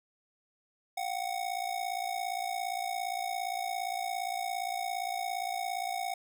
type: ring-modulated tone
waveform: square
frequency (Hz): 739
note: F#5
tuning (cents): -2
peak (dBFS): -30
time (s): 0.97-6.14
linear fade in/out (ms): 5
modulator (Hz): 28.7
effects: none